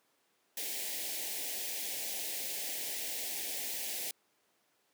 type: band-stop noise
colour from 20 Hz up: white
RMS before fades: -38 dBFS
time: 0.57-4.11 s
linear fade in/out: 2 ms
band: 830 to 1800 Hz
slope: 48 dB/octave
effects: pink hiss -73 dBFS RMS until 4.93 s + high-pass 300 Hz 12 dB/octave